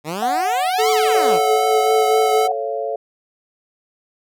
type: exponential two-way sweep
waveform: 10% pulse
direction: up then down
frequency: 144 to 1174.7 to 144 Hz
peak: -15 dBFS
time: 0.04-1.4 s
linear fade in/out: 50 ms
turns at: 0.91 s
type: tone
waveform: sine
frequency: 740 Hz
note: F#5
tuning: in tune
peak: -17 dBFS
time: 0.22-2.52 s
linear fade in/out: 5 ms
type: tone with vibrato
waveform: square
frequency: 435.3 Hz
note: A4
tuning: 19 cents flat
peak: -17 dBFS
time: 0.78-2.48 s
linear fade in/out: 20 ms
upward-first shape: triangle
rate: 3.7 Hz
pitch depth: 15 cents each way
type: chord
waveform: sine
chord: A augmented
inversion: none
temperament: equal with one note detuned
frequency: 440 / 554.4 / 688.8 Hz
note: A4 / C#5 / E#5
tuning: 0 / 0 / -24 cents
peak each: -25 dBFS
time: 1.14-2.96 s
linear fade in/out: 5 ms
effects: none